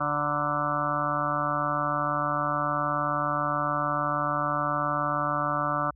harmonic tone with a mistuned harmonic, 146.83 Hz, D3, in tune, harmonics 1 / 2 / 4 / 5 / 6 / 7 / 8 / 9 / 10, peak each -35 / -36 / -33 / -35 / -37 / -35 / -29 / -31 / -37 dBFS, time 0-5.91 s, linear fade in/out 10 ms, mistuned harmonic 6, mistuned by +78 cents, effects added 60 Hz sine -52 dBFS peak until 5.95 s

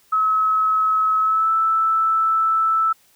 sine tone with pitch glide, 1287 to 1317.8 Hz, E6 to E6, -42 to -1 cents, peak -15 dBFS, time 0.12-2.93 s, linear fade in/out 10 ms, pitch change +41 cents, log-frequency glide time 1.2-1.51 s, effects white hiss -57 dBFS RMS until 3.15 s

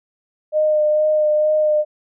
sine tone with vibrato, 610 Hz, D#5, 34 cents flat, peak -13 dBFS, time 0.52-1.85 s, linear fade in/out 50 ms, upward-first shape sine, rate 2.2 Hz, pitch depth 16 cents each way, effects none

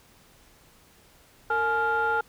sine tone cluster, 456.9 / 849 / 1398 Hz, A#4 / G#5 / F6, -35 / +38 / +1 cents, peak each -28 / -25 / -24 dBFS, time 1.5-2.21 s, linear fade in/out 5 ms, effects tanh soft clip ceiling -17 dBFS + pink hiss -57 dBFS RMS until 2.28 s

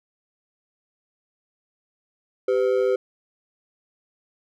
triangle ring-modulated tone, 448 Hz, A4, 31 cents sharp, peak -13 dBFS, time 2.48-2.96 s, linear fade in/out 5 ms, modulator 56.9 Hz, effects none

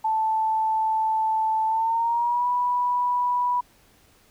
sine tone with pitch glide, 879 to 981 Hz, A5 to B5, -2 to -12 cents, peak -20 dBFS, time 0.04-3.61 s, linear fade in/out 10 ms, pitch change +190 cents, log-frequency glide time 1.66-2.47 s, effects pink hiss -58 dBFS RMS until 4.3 s

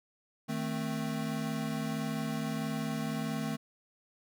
square chord, A diminished, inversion second, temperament equal, 155.56 / 220 / 261.6 Hz, Eb3 / A3 / C4, 0 / 0 / 0 cents, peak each -38 / -36 / -39 dBFS, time 0.48-3.57 s, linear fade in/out 20 ms, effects none

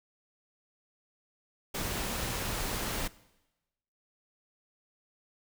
pink noise, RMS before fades -34 dBFS, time 1.74-3.08 s, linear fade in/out 10 ms, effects noise-tail reverb RT60 1.0 s tail -20 dB re dry

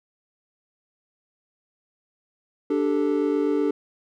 triangle chord, D suspended fourth, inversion none, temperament equal, 293.7 / 392 / 440 Hz, D4 / G4 / A4, 0 / 0 / 0 cents, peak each -21 / -24 / -23 dBFS, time 2.7-3.71 s, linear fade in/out 5 ms, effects none

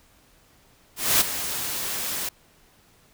white noise with ADSR envelope, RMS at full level -17 dBFS, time 0.96-2.29 s, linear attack 250 ms, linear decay 11 ms, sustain -12 dB, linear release 5 ms, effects pink hiss -58 dBFS RMS until 3.13 s

